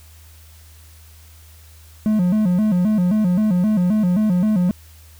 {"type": "tone with vibrato", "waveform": "triangle", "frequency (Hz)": 196, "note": "G3", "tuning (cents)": 0, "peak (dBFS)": -12, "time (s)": [2.06, 4.71], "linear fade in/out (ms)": 0, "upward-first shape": "square", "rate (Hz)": 3.8, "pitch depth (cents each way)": 160, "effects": ["added 79 Hz sine -43 dBFS peak until 5.19 s", "white hiss -50 dBFS RMS until 5.19 s"]}